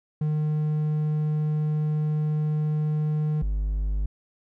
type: tone pair in turn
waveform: triangle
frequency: 152.4 / 50.86 Hz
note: D#3 / G#1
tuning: -36 / -35 cents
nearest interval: octave + perfect fifth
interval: 1899 cents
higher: first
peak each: -20 / -21 dBFS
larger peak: first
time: 0.21-3.42 / 3.42-4.06 s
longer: first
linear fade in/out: 5 ms
effects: none